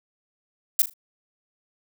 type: noise with echo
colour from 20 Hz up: violet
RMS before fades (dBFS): -17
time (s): 0.79-0.82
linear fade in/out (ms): 2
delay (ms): 39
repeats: 3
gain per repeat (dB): -12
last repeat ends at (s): 0.937
effects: none